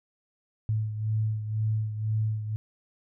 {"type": "beating tone pair", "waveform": "sine", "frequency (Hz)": [108.3, 110.3], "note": ["A2", "A2"], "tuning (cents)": [-27, 5], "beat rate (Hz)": 2, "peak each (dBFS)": [-26, -33], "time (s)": [0.69, 2.56], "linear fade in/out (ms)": 0, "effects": []}